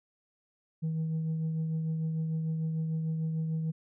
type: tone with tremolo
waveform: sine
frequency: 160 Hz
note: D#3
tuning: 49 cents sharp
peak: -25 dBFS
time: 0.82-3.72 s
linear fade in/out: 20 ms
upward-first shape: triangle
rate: 6.7 Hz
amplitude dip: 40%
effects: tanh soft clip ceiling -27 dBFS